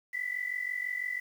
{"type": "tone pair together", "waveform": "sine", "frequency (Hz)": [1967, 2013], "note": ["B6", "B6"], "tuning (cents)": [-7, 33], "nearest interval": "unison", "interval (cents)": 40, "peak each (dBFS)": [-34, -35], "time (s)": [0.13, 1.2], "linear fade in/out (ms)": 10, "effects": ["9-bit"]}